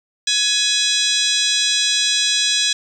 harmonic tone with a mistuned harmonic, 840 Hz, G#5, 19 cents sharp, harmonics 2 / 3 / 4 / 5 / 6 / 7 / 8 / 9 / 10, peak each -27 / -26 / -20 / -20 / -25 / -25 / -29 / -29 / -28 dBFS, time 0.27-2.73 s, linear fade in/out 5 ms, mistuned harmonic 5, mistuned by -98 cents, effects 8-bit

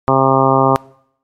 harmonic tone, 133.9 Hz, C3, 40 cents sharp, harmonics 1 / 2 / 3 / 4 / 5 / 6 / 7 / 8 / 9, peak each -18 / -18 / -18 / -18 / -18 / -18 / -18 / -18 / -18 dBFS, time 0.08-0.76 s, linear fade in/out 0 ms, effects noise-tail reverb RT60 0.7 s tail -23 dB re dry + MP3 64 kbps

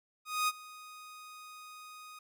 sawtooth tone with ADSR envelope, 1244.5 Hz, D#6, in tune, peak -23 dBFS, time 0.25-2.19 s, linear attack 230 ms, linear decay 36 ms, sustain -21 dB, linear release 5 ms, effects none

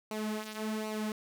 sawtooth tone with flanger, 215.7 Hz, A3, 34 cents flat, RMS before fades -36 dBFS, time 0.11-1.12 s, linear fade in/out 2 ms, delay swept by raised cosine 0.58 to 4.78 ms, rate 1.3 Hz, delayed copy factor -0.65, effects none

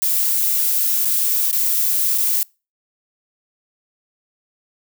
violet noise with dropouts, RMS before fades -18 dBFS, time 0.02-2.43 s, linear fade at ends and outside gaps 1 ms, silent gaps 1.049-1.054 / 1.513-1.528 / 2.178-2.182 s, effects noise-tail reverb RT60 0.3 s tail -26 dB re dry

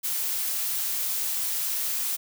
blue noise, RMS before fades -28 dBFS, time 0.03-2.17 s, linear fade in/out 20 ms, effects none

